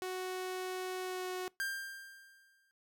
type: tone with pitch glide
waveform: sawtooth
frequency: 370 to 367.7 Hz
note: F#4 to F#4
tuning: 0 to -11 cents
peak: -33 dBFS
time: 0.02-1.48 s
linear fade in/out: 0 ms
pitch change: -11 cents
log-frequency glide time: 1.01-1.25 s
type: tone with exponential decay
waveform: 45% pulse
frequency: 1591 Hz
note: G6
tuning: 25 cents sharp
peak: -33 dBFS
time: 1.6-2.71 s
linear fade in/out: 0 ms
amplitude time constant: 240 ms
effects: noise-tail reverb RT60 0.2 s tail -23 dB re dry